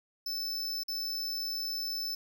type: tone with dropouts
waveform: square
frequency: 5274 Hz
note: E8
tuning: in tune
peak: -33 dBFS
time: 0.26-2.15 s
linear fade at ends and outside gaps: 5 ms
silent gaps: 0.835-0.882 s
effects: none